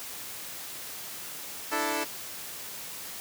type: chord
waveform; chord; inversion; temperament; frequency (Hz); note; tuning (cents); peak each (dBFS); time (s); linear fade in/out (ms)
10% pulse; D suspended second; none; equal; 293.7 / 329.6 / 440; D4 / E4 / A4; 0 / 0 / 0; -24; 1.71-2.05; 20
effects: white hiss -40 dBFS RMS until 3.2 s + high-pass 80 Hz 12 dB/octave